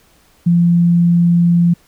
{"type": "tone", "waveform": "sine", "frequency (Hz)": 172.1, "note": "F3", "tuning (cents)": -25, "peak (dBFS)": -8, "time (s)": [0.46, 1.74], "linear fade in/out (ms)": 10, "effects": ["pink hiss -52 dBFS RMS until 1.87 s"]}